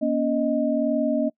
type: tone cluster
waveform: sine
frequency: 239.5 / 281.4 / 621 Hz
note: A#3 / C#4 / D#5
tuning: +47 / +26 / -3 cents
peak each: -24 dBFS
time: 0.01-1.3 s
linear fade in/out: 20 ms
effects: noise-tail reverb RT60 0.1 s tail -24 dB re dry